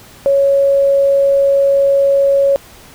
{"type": "tone", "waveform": "sine", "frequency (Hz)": 554.4, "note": "C#5", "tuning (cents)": 0, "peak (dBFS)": -8, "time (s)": [0.26, 2.56], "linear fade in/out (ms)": 0, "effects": ["pink hiss -40 dBFS RMS until 2.94 s"]}